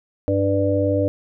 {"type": "harmonic tone", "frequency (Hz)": 98.5, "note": "G2", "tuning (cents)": 9, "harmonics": [1, 3, 5, 6], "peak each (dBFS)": [-22, -22, -22, -22], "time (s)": [0.28, 1.08], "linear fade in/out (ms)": 0, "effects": []}